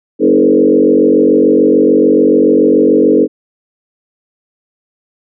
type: tone with frequency modulation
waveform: sine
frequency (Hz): 370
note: F#4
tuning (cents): 0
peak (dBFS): -5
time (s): 0.19-3.28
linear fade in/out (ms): 50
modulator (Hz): 46.9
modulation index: 2.6
effects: none